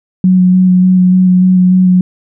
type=tone with vibrato; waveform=sine; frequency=183.6 Hz; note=F#3; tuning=13 cents flat; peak=-4 dBFS; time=0.24-2.01 s; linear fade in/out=2 ms; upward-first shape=square; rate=3.4 Hz; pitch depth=12 cents each way; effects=none